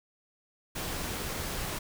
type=noise; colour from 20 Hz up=pink; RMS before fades=-35 dBFS; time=0.75-1.79 s; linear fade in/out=10 ms; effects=none